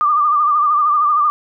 sine tone with vibrato, 1193 Hz, D6, 27 cents sharp, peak -11 dBFS, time 0.01-1.3 s, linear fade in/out 0 ms, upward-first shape triangle, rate 13 Hz, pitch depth 72 cents each way, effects none

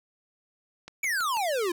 click train, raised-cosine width 0.2 ms, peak -24 dBFS, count 4, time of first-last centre 0.88-1.369 s, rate 6.13 Hz
square exponential sweep, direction down, 2349 to 332.2 Hz, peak -26 dBFS, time 1.03-1.72 s, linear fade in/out 5 ms
effects none

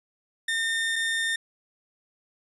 30% pulse tone pair in turn, 1817 / 1817 Hz, A#6 / A#6, -45 / -45 cents, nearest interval unison, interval 0 cents, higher neither, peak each -22 dBFS, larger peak neither, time 0.48-0.96 / 0.96-1.36 s, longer first, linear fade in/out 5 ms, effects resampled to 24000 Hz

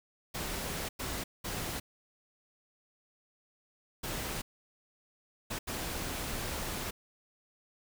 pink noise bursts at uneven times, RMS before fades -37 dBFS, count 6, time 0.34-0.89 / 0.99-1.24 / 1.44-1.8 / 4.03-4.42 / 5.5-5.59 / 5.67-6.91 s, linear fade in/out 10 ms, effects none

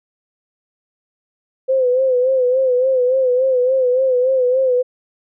sine tone with vibrato, 512 Hz, C5, 38 cents flat, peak -12 dBFS, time 1.68-4.83 s, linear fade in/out 20 ms, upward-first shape sine, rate 3.5 Hz, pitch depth 66 cents each way, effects none

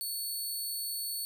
10% pulse tone, 4435 Hz, C#8, in tune, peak -27 dBFS, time 0.01-1.25 s, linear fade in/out 0 ms, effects none

